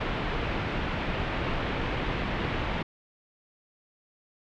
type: low-pass noise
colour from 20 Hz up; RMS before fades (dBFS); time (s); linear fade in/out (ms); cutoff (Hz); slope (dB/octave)
pink; -30; 0-2.83; 10; 3100; 24
effects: none